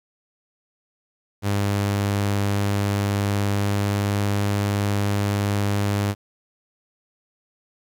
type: tone with pitch glide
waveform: sawtooth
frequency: 100.9 to 101.48 Hz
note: G#2 to G#2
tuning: -49 to -40 cents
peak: -16 dBFS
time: 1.42-6.15 s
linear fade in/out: 50 ms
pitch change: +9 cents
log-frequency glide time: 3.27-4.3 s
effects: 9-bit